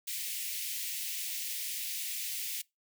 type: high-pass noise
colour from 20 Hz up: white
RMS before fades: -37 dBFS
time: 0.07-2.62 s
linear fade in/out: 10 ms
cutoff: 2000 Hz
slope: 48 dB/octave
effects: noise-tail reverb RT60 0.2 s tail -23 dB re dry